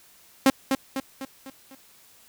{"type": "tone with echo", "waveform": "sawtooth", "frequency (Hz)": 267.9, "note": "C4", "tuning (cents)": 41, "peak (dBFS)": -10, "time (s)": [0.46, 0.5], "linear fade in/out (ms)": 2, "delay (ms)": 250, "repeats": 5, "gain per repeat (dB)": -6, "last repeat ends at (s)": 1.75, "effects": ["white hiss -55 dBFS RMS until 2.28 s"]}